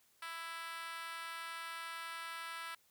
5% pulse tone with high-pass filter, 331 Hz, E4, 7 cents sharp, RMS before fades -45 dBFS, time 0.22-2.75 s, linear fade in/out 5 ms, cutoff 1200 Hz, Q 2.7, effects white hiss -71 dBFS RMS until 2.9 s

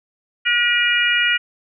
harmonic tone, 480 Hz, B4, 49 cents flat, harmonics 3 / 4 / 5 / 6, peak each -20 / -20 / -20 / -20 dBFS, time 0.45-1.38 s, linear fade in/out 20 ms, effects none

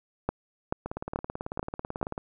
two click trains, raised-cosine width 1 ms, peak -12 / -19 dBFS, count 5 / 25, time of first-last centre 0.29-2.029 / 0.86-2.179 s, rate 2.3 / 18.2 Hz, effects none

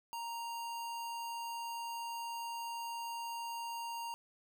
square tone, 932.3 Hz, A#5, in tune, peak -40 dBFS, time 0.13-4.14 s, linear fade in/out 0 ms, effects none

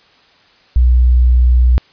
sine tone, 61.5 Hz, B1, 7 cents flat, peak -6 dBFS, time 0.76-1.78 s, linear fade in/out 0 ms, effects white hiss -49 dBFS RMS until 1.92 s + resampled to 11025 Hz

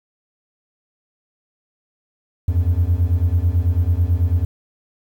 triangle beating tone pair, 82.41 / 91.51 Hz, E2 / F#2, 0 / -19 cents, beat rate 9.1 Hz, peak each -15 dBFS, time 2.48-4.45 s, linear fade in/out 5 ms, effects tanh soft clip ceiling -5 dBFS + 8-bit

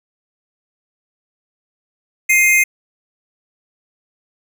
square tone pair together, 2106 / 2500 Hz, C7 / D#7, +11 / +8 cents, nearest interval minor third, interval 297 cents, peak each -12 / -16 dBFS, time 2.29-2.64 s, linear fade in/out 10 ms, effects none

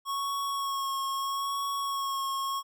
square tone with vibrato, 1100 Hz, C#6, 14 cents flat, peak -30 dBFS, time 0.05-2.63 s, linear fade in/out 50 ms, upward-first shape sine, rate 0.77 Hz, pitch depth 21 cents each way, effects none

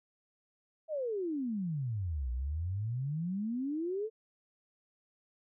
sine exponential two-way sweep, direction down then up, 654 to 59 to 453.9 Hz, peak -32 dBFS, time 0.88-4.1 s, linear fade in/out 50 ms, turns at 2.31 s, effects none

